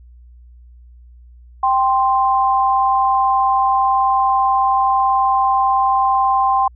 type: tone pair together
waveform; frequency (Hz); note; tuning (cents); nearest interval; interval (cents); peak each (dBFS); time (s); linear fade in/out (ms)
sine; 784.8 / 1046.5; G5 / C6; +2 / 0; perfect fourth; 498; -15; 1.63-6.68; 5
effects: added 60 Hz sine -40 dBFS peak until 6.75 s